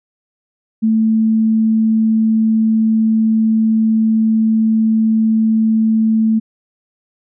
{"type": "tone", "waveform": "sine", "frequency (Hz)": 221.1, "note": "A3", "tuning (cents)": 9, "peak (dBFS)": -10, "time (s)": [0.82, 6.4], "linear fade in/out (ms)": 20, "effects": []}